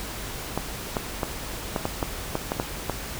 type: clicks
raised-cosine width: 1 ms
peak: -10 dBFS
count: 10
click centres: 0.576 / 0.968 / 1.232 / 1.762 / 1.854 / 2.028 / 2.354 / 2.519 / 2.599 / 2.897 s
effects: added 50 Hz sine -41 dBFS peak until 3.19 s + pink hiss -35 dBFS RMS until 3.19 s